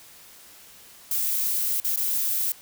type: noise with dropouts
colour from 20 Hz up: violet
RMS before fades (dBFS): -25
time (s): 1.11-2.52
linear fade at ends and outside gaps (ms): 2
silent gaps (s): 1.801-1.846 / 1.961-1.973
effects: white hiss -49 dBFS RMS until 2.61 s